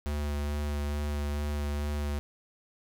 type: tone with vibrato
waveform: square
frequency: 73.2 Hz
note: D2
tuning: 5 cents flat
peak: -30 dBFS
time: 0.06-2.19 s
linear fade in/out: 0 ms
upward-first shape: sine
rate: 2.3 Hz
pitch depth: 14 cents each way
effects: none